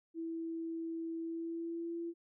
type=tone with pitch glide; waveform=sine; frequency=329 to 337.9 Hz; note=E4 to E4; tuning=-3 to +43 cents; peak=-37 dBFS; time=0.14-2.14 s; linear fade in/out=50 ms; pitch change=+46 cents; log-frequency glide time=1.2-1.97 s; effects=none